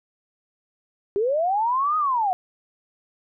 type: linear two-way sweep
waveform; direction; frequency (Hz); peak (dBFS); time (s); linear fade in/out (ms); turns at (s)
sine; up then down; 384.7 to 1263 to 711; -19; 1.16-2.33; 0; 1.97
effects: none